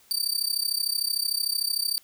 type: tone with amplitude modulation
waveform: sawtooth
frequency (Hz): 4627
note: D8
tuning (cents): -27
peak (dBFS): -18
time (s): 0.11-1.98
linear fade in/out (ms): 0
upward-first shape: sine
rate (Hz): 33.3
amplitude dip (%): 90
effects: white hiss -58 dBFS RMS until 2.03 s